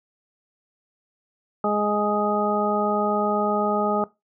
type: harmonic tone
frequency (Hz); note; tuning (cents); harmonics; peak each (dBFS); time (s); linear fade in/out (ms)
208.1; G#3; +4; 1 / 2 / 3 / 4 / 6; -26 / -26 / -26 / -26 / -26; 1.64-4.04; 2
effects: noise-tail reverb RT60 0.2 s tail -19 dB re dry